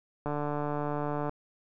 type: click train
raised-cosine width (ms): 1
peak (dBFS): -19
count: 153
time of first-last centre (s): 0.26-1.294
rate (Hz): 147
effects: none